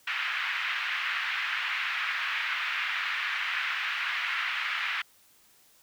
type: band-pass noise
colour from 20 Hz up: white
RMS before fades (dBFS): -31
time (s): 0.07-5.02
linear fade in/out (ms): 5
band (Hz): 1300 to 2600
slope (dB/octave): 24
effects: white hiss -61 dBFS RMS until 5.82 s